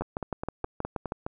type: two click trains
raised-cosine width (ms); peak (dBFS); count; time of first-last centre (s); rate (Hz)
1; -16 / -18; 8 / 7; 0.01-1.121 / 0.02-1.265; 6.3 / 4.82
effects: none